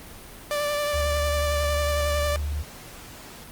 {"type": "tone with vibrato", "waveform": "sawtooth", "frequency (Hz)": 587.3, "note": "D5", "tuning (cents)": 0, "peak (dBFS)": -20, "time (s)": [0.51, 2.36], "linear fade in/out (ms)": 0, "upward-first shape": "triangle", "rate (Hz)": 11, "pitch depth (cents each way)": 21}
{"type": "tone", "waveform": "sine", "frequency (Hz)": 73.42, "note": "D2", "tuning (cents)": 0, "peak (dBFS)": -25, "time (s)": [0.93, 2.63], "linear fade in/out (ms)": 20}
{"effects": ["pink hiss -43 dBFS RMS until 3.51 s", "Opus 32 kbps"]}